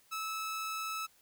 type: tone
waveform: sawtooth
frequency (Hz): 1304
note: E6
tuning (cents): -19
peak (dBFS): -32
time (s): 0.11-1.07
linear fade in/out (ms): 20
effects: white hiss -66 dBFS RMS until 1.21 s